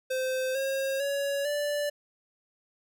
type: tone with pitch steps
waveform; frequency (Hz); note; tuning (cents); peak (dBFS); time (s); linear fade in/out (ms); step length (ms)
square; 518 / 539.4 / 561.6 / 584.8; C5 / C#5 / C#5 / D5; -17 / -47 / +22 / -7; -28; 0.1-1.9; 10; 450
effects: none